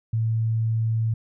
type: tone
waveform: sine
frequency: 112.5 Hz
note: A2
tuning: 39 cents sharp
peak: -20 dBFS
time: 0.13-1.14 s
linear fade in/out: 5 ms
effects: none